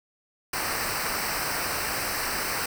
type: noise with comb filter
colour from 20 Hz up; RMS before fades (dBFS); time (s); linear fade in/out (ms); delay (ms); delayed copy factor
pink; -29; 0.53-2.66; 5; 0.29; -0.75
effects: none